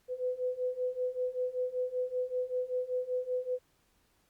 sine beating tone pair, 500 / 505.2 Hz, B4 / B4, +21 / +39 cents, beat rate 5.2 Hz, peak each -35 / -33 dBFS, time 0.08-3.59 s, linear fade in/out 50 ms, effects pink hiss -71 dBFS RMS until 4.29 s + Opus 48 kbps

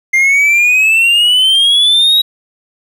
triangle exponential sweep, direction up, 2093 to 3851 Hz, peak -5 dBFS, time 0.13-2.22 s, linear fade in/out 10 ms, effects 7-bit

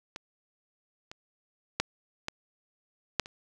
clicks, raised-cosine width 0.2 ms, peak -21 / -25 / -8 / -15 / -7 / -26 dBFS, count 6, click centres 0.161 / 1.115 / 1.8 / 2.284 / 3.197 / 3.259 s, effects none

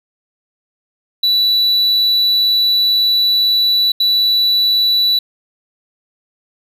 triangle tone bursts at uneven times, 3951 Hz, B7, in tune, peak -9 dBFS, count 2, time 1.23-3.92 / 4-5.19 s, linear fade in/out 5 ms, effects none

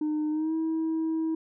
sine tone with pitch glide, 304.7 to 321.5 Hz, D#4 to E4, -36 to -43 cents, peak -23 dBFS, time 0.01-1.35 s, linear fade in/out 5 ms, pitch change +93 cents, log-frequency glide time 0.3-0.54 s, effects tanh soft clip ceiling -24 dBFS

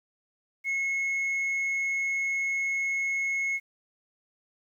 sine tone, 2178 Hz, C#7, 31 cents flat, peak -23 dBFS, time 0.64-3.6 s, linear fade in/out 50 ms, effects tanh soft clip ceiling -25 dBFS + 10-bit

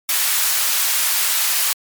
white high-pass noise, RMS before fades -18 dBFS, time 0.09-1.73 s, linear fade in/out 2 ms, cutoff 1000 Hz, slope 12 dB/octave, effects MP3 96 kbps

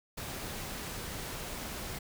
pink noise, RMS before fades -40 dBFS, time 0.17-1.99 s, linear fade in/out 10 ms, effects none

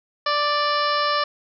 harmonic tone, 587.3 Hz, D5, in tune, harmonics 1 / 2 / 3 / 4 / 5 / 6 / 7 / 8 / 9, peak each -26 / -21 / -28 / -34 / -32 / -36 / -32 / -34 / -31 dBFS, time 0.26-1.24 s, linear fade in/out 5 ms, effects none

